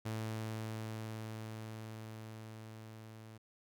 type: tone with level ramp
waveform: sawtooth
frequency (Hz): 110.2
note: A2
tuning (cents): +3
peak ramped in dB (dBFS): -33 to -47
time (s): 0.05-3.38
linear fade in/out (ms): 10
effects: none